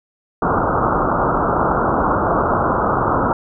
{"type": "low-pass noise", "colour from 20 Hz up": "white", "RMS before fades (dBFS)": -17, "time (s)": [0.42, 3.33], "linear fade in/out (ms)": 2, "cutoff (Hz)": 1400, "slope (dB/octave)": 96, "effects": []}